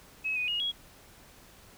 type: tone with pitch steps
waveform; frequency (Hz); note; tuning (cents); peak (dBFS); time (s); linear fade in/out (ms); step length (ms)
sine; 2567 / 2486 / 2869 / 3317; E7 / D#7 / F7 / G#7; -47 / -2 / +46 / -3; -28; 0.24-0.72; 20; 120
effects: pink hiss -55 dBFS RMS until 1.77 s